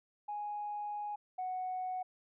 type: tone pair in turn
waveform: sine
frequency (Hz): 830.6 / 740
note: G#5 / F#5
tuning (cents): 0 / 0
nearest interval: major second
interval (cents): 200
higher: first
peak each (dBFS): -36 / -34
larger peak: second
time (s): 0.28-1.16 / 1.38-2.03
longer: first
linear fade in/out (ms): 10
effects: tanh soft clip ceiling -31 dBFS